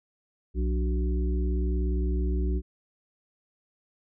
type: harmonic tone with a mistuned harmonic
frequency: 61.7 Hz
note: B1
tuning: 1 cent flat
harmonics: 1 / 3 / 5 / 6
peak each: -24 / -35 / -37 / -36 dBFS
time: 0.54-2.62 s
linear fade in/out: 50 ms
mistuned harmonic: 5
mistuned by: -100 cents
effects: none